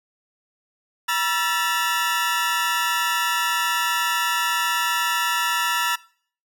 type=tone cluster; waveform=35% pulse; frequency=963 / 1341 / 1754 / 2870 Hz; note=B5 / E6 / A6 / F7; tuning=-44 / +29 / -6 / +47 cents; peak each=-24 / -23 / -24 / -27 dBFS; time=1.08-5.96 s; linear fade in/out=10 ms; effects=noise-tail reverb RT60 0.5 s tail -21 dB re dry